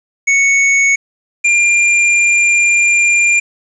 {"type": "tone pair in turn", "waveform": "square", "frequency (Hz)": [2217, 2394], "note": ["C#7", "D7"], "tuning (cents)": [0, 33], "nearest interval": "minor second", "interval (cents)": 133, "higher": "second", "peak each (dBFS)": -9, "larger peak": "neither", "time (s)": [[0.27, 0.96], [1.44, 3.4]], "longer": "second", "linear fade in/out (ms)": 10, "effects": ["resampled to 22050 Hz", "7-bit"]}